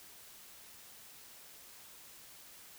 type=silence; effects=white hiss -55 dBFS RMS until 2.78 s